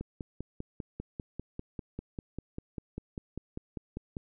click train, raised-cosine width 3 ms, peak -24 dBFS, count 22, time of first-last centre 0.01-4.168 s, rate 5.05 Hz, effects none

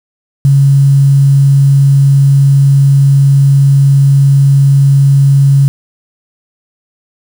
sine tone with quantisation, 138.59 Hz, C#3, in tune, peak -3 dBFS, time 0.45-5.68 s, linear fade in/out 0 ms, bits 5, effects none

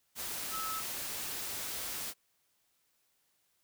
sine tone in noise, 1300 Hz, E6, 24 cents flat, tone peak -37 dBFS, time 0.5-0.83 s, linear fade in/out 50 ms, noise white, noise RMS -39 dBFS, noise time 0.15-2.14 s, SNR -1 dB, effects white hiss -75 dBFS RMS until 3.63 s

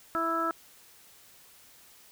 harmonic tone, 330 Hz, E4, 2 cents sharp, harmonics 1 / 2 / 3 / 4 / 5, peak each -34 / -35 / -39 / -28 / -41 dBFS, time 0.15-0.51 s, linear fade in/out 0 ms, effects white hiss -56 dBFS RMS until 2.11 s

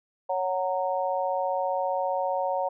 harmonic tone, 185 Hz, F#3, in tune, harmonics 3 / 4 / 5, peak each -28 / -29 / -30 dBFS, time 0.29-2.69 s, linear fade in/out 10 ms, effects none

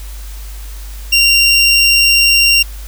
25% pulse tone, 2768 Hz, F7, 16 cents flat, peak -3 dBFS, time 1.12-2.63 s, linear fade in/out 10 ms, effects added 50 Hz sine -25 dBFS peak until 2.87 s + white hiss -37 dBFS RMS until 2.87 s

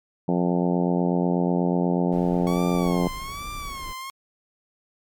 harmonic tone, 88.2 Hz, F2, 18 cents sharp, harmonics 2 / 3 / 4 / 5 / 6 / 7 / 8 / 9 / 10, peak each -22 / -26 / -28 / -30 / -32 / -33 / -34 / -35 / -36 dBFS, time 0.28-3.08 s, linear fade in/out 5 ms
brown noise, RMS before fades -38 dBFS, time 2.12-3.93 s, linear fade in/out 5 ms
sawtooth tone with vibrato, 1108.7 Hz, C#6, in tune, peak -29 dBFS, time 2.47-4.1 s, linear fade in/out 0 ms, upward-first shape sine, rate 1.2 Hz, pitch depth 110 cents each way
effects MP3 96 kbps

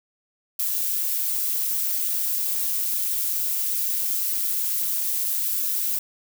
violet noise with amplitude modulation, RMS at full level -22 dBFS, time 0.59-5.99 s, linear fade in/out 5 ms, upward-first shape sine, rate 194 Hz, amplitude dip 60%, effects none

